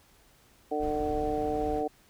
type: harmonic tone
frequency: 150 Hz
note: D3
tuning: 37 cents sharp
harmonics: 2 / 3 / 4 / 5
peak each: -34 / -31 / -36 / -32 dBFS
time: 0.71-1.88 s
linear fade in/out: 10 ms
type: noise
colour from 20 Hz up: brown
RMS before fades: -39 dBFS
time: 0.79-1.84 s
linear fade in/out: 50 ms
effects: pink hiss -61 dBFS RMS until 2.09 s